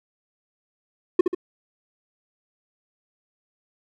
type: tone with echo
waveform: triangle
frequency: 359.6 Hz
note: F#4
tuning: 49 cents flat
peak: -8 dBFS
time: 1.19-1.21 s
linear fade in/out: 5 ms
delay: 69 ms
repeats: 2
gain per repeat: -6 dB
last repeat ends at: 1.348 s
effects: none